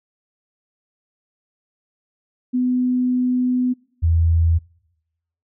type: tone pair in turn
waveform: sine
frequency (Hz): 250.7 / 82.75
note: B3 / E2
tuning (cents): +26 / +7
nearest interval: octave + perfect fifth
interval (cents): 1919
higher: first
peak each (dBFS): -16 / -13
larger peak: second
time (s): 2.53-3.74 / 4.02-4.59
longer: first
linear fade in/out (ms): 20
effects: noise-tail reverb RT60 0.9 s tail -26 dB re dry